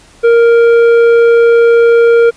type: tone with tanh clipping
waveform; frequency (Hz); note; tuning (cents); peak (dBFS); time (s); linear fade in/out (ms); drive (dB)
sine; 466.4; A#4; +1; -5; 0.23-2.31; 20; 9
effects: pink hiss -42 dBFS RMS until 2.36 s + resampled to 22050 Hz